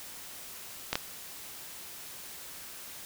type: clicks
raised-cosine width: 0.2 ms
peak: -10 dBFS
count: 2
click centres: 0.93 / 0.955 s
effects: white hiss -45 dBFS RMS until 3.05 s

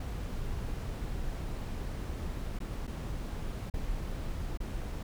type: noise with dropouts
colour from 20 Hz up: brown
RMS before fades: -36 dBFS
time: 0-5.03 s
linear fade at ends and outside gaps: 5 ms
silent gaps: 2.59-2.602 / 2.87-2.875 / 3.7-3.738 / 4.574-4.602 s
effects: none

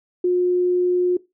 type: tone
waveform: sine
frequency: 358.9 Hz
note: F4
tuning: 47 cents sharp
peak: -15 dBFS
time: 0.24-1.17 s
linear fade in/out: 5 ms
effects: noise-tail reverb RT60 0.2 s tail -18 dB re dry

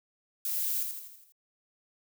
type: noise with echo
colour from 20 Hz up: violet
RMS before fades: -32 dBFS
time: 0.45-0.83 s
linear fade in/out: 2 ms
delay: 82 ms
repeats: 6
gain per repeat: -5 dB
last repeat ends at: 1.322 s
effects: none

